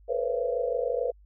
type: tone cluster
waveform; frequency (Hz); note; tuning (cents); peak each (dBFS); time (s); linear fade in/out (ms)
sine; 437.2 / 483.4 / 510 / 555 / 674; A4 / B4 / C5 / C#5 / E5; -11 / -37 / -44 / +2 / +38; -37 / -29 / -30 / -33 / -35; 0.08-1.12; 20
effects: added 50 Hz sine -52 dBFS peak until 1.25 s